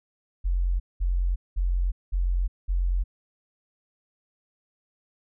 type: tone bursts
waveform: sine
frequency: 44.5 Hz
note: F1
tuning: 33 cents sharp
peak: -21 dBFS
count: 5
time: 0.44-3.04 s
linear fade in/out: 20 ms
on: 360 ms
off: 200 ms
effects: none